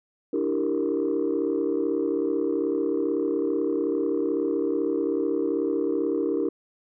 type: chord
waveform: sine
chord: E half-diminished seventh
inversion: third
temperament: equal with one note detuned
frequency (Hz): 293.7 / 329.6 / 392 / 463.5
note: D4 / E4 / G4 / Bb4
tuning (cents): 0 / 0 / 0 / -10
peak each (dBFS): -27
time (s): 0.33-6.49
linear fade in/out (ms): 5
effects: tanh soft clip ceiling -16 dBFS